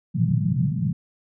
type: band-pass noise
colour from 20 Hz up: white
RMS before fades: -22 dBFS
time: 0.14-0.93 s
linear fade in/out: 10 ms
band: 110 to 180 Hz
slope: 48 dB/octave
effects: none